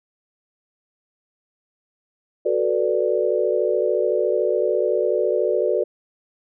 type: chord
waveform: sine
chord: B minor seventh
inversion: second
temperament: equal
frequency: 370 / 440 / 493.9 / 587.3 Hz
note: F#4 / A4 / B4 / D5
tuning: 0 / 0 / 0 / 0 cents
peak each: -23 dBFS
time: 2.45-5.84 s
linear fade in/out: 10 ms
effects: none